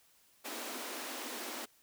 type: high-pass noise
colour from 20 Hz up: pink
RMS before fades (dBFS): -42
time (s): 0.44-1.66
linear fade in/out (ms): 20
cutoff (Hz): 230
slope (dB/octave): 96
effects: white hiss -67 dBFS RMS until 1.82 s